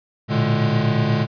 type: tone cluster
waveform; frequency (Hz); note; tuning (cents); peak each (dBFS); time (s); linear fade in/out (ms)
square; 112.2 / 120.5 / 147.2 / 211.3; A2 / B2 / D3 / G#3; +34 / -42 / +4 / +30; -23; 0.28-1.27; 50
effects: resampled to 11025 Hz